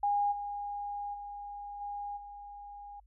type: tone with level steps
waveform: sine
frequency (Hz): 816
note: G#5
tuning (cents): -31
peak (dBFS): -26 / -35 / -40 / -36 / -44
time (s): 0.03-3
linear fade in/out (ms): 5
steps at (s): 0.31 / 1.13 / 1.8 / 2.16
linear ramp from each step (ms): 20
effects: added 50 Hz sine -59 dBFS peak until 3.06 s